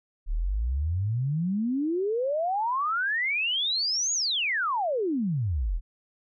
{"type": "exponential two-way sweep", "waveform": "sine", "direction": "up then down", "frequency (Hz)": [34.65, 6870, 34.65], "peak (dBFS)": -24, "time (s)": [0.26, 5.81], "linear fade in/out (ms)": 50, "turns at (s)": 4.13, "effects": []}